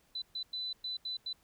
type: tone bursts at uneven times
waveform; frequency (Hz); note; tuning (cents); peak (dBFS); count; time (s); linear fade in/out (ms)
sine; 4000; B7; +21; -35; 6; 0.15-0.22 / 0.35-0.43 / 0.53-0.73 / 0.84-0.97 / 1.05-1.17 / 1.26-1.33; 5
effects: pink hiss -69 dBFS RMS until 1.43 s